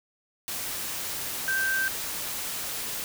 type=tone in noise; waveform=sine; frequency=1563 Hz; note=G6; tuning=6 cents flat; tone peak=-24 dBFS; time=1.48-1.88 s; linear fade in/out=0 ms; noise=white; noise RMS=-33 dBFS; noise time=0.48-3.04 s; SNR=+6 dB; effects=none